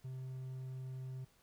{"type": "tone", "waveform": "triangle", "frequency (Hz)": 130, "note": "C3", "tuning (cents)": -11, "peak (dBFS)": -40, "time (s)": [0.04, 1.25], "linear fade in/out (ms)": 10, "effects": ["pink hiss -70 dBFS RMS until 1.42 s"]}